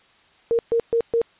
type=tone bursts; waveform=sine; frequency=463.6 Hz; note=A#4; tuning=10 cents flat; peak=-16 dBFS; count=4; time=0.51-1.216 s; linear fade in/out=0 ms; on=79 ms; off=130 ms; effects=white hiss -56 dBFS RMS until 1.39 s + resampled to 8000 Hz